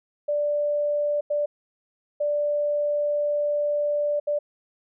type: tone bursts at uneven times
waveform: sine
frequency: 587.3 Hz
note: D5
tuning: in tune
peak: -21 dBFS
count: 4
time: 0.28-1.21 / 1.3-1.46 / 2.2-4.2 / 4.27-4.39 s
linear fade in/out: 10 ms
effects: none